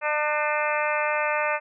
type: harmonic tone with a mistuned harmonic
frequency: 300.3 Hz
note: D4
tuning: 39 cents sharp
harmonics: 2 / 3 / 4 / 5 / 6 / 7 / 8 / 9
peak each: -27 / -29 / -30 / -31 / -32 / -32 / -33 / -34 dBFS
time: 0.01-1.6 s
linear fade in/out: 50 ms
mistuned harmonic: 9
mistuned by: -62 cents
effects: none